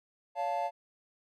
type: chord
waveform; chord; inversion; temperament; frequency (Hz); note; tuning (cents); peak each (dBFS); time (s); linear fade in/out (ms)
triangle; Db augmented; none; equal with one note detuned; 566.3 / 698.5 / 880; Db5 / F5 / A5; +37 / 0 / 0; -35 / -31 / -32; 0.35-0.71; 50
effects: none